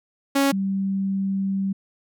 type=tone pair in turn; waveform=sawtooth / sine; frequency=276.5 / 194.33 Hz; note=C#4 / G3; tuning=-4 / -15 cents; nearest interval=tritone; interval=611 cents; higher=first; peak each=-13 / -21 dBFS; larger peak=first; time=0.35-0.52 / 0.52-1.73 s; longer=second; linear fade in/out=10 ms; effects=none